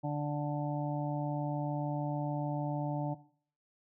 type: harmonic tone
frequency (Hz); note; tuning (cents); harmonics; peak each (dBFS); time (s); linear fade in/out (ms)
146.83; D3; 0; 1 / 2 / 4 / 5 / 6; -34 / -37 / -40 / -41 / -42; 0.03-3.15; 20
effects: noise-tail reverb RT60 0.5 s tail -17 dB re dry